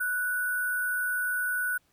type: tone with sample-and-hold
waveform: sine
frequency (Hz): 1479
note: F#6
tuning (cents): -1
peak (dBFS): -26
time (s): 0-1.78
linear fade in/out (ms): 10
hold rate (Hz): 11025
effects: pink hiss -69 dBFS RMS until 1.92 s